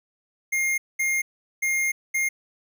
square tone bursts at uneven times, 2126 Hz, C7, 27 cents sharp, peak -22 dBFS, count 4, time 0.52-0.78 / 0.99-1.22 / 1.62-1.92 / 2.14-2.29 s, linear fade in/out 10 ms, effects none

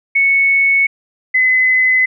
sine tone pair in turn, 2211 / 2028 Hz, C#7 / B6, -5 / +45 cents, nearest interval minor second, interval 150 cents, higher first, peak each -9 dBFS, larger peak neither, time 0.15-0.87 / 1.34-2.06 s, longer neither, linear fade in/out 10 ms, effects none

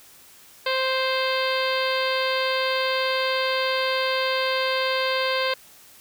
harmonic tone, 523.3 Hz, C5, in tune, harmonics 1 / 2 / 3 / 4 / 5 / 6 / 7 / 8 / 9, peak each -25 / -28 / -30 / -31 / -32 / -33 / -33 / -34 / -35 dBFS, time 0.66-5.54 s, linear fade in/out 5 ms, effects white hiss -50 dBFS RMS until 6 s

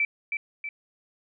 sine tone with echo, 2323 Hz, D7, 20 cents flat, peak -21 dBFS, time 0-0.05 s, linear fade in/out 2 ms, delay 320 ms, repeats 2, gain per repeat -5 dB, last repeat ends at 0.69 s, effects none

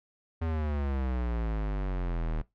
square exponential sweep, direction down, 83.1 to 38.32 Hz, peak -29 dBFS, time 0.41-2.42 s, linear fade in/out 10 ms, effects noise-tail reverb RT60 0.2 s tail -21 dB re dry + low-pass 2000 Hz 12 dB/octave

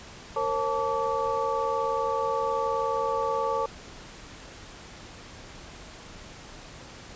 sine tone cluster, 462.1 / 541 / 878 / 1150 Hz, A#4 / C#5 / A5 / D6, -15 / -42 / -4 / -37 cents, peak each -30 dBFS, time 0.36-3.66 s, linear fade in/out 5 ms, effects pink hiss -45 dBFS RMS until 7.15 s + resampled to 16000 Hz

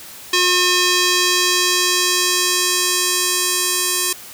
square tone with band-pass filter sweep, 360 Hz, F#4, 47 cents flat, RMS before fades -17 dBFS, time 0.33-4.13 s, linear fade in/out 5 ms, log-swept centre 4300 to 9400 Hz, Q 0.88, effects white hiss -37 dBFS RMS until 4.33 s

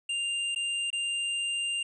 square tone with dropouts, 2794 Hz, F7, in tune, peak -29 dBFS, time 0.09-1.83 s, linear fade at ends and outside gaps 5 ms, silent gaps 0.549-0.559 / 0.904-0.928 s, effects resampled to 24000 Hz

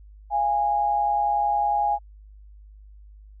sine tone pair together, 692.1 / 823 Hz, F5 / G#5, -16 / -16 cents, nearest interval minor third, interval 300 cents, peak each -28 / -20 dBFS, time 0.3-1.99 s, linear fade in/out 50 ms, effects added 51 Hz sine -44 dBFS peak until 3.4 s

